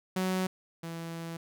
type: tone pair in turn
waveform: sawtooth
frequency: 186.2 / 166.1 Hz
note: F#3 / E3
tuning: +11 / +13 cents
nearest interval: major second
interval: 198 cents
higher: first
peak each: -24 / -33 dBFS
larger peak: first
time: 0.16-0.47 / 0.83-1.37 s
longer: second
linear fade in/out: 5 ms
effects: none